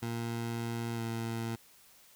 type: tone with pitch glide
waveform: 20% pulse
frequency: 116.54 to 114.67 Hz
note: A#2 to A#2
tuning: 0 to -28 cents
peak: -29 dBFS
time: 0.02-1.56 s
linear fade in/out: 10 ms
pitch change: -28 cents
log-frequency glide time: 0.95-1 s
effects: white hiss -60 dBFS RMS until 2.15 s